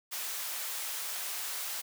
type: high-pass noise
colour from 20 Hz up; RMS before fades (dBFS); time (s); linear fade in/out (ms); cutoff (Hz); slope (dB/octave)
white; -37; 0.11-1.82; 20; 660; 12
effects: none